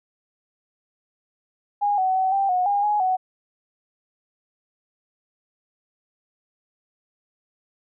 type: tone with pitch steps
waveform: sine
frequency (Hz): 819 / 751 / 756 / 787 / 729 / 810 / 835 / 745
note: G#5 / F#5 / F#5 / G5 / F#5 / G#5 / G#5 / F#5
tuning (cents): -24 / +26 / +37 / +7 / -26 / -43 / +9 / +12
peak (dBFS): -18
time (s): 1.81-3.17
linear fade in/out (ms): 20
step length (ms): 170
effects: none